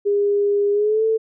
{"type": "tone with pitch glide", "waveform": "sine", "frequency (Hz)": [406.7, 443.5], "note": ["G#4", "A4"], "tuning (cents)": [-36, 14], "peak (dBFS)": -15, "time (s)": [0.05, 1.18], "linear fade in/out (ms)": 20, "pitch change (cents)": 150, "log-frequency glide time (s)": [0.72, 1.04], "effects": []}